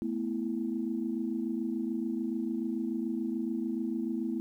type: chord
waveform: sine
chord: A suspended second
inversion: none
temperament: equal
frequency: 220 / 246.9 / 329.6 Hz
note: A3 / B3 / E4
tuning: 0 / 0 / 0 cents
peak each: -34 dBFS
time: 0.02-4.4 s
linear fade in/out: 0 ms
effects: tanh soft clip ceiling -20 dBFS + 11-bit